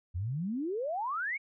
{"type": "exponential sweep", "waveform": "sine", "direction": "up", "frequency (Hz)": [81.3, 2302], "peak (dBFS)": -31, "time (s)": [0.14, 1.38], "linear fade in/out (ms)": 20, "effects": []}